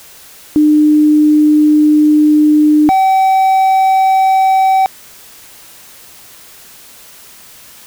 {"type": "tone pair in turn", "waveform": ["sine", "triangle"], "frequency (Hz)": [301.9, 765.4], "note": ["D4", "G5"], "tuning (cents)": [48, -42], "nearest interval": "octave + major third", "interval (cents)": 1610, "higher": "second", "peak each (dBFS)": -5, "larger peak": "neither", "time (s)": [[0.56, 2.89], [2.89, 4.86]], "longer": "first", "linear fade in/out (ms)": 0, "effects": ["white hiss -38 dBFS RMS until 7.86 s"]}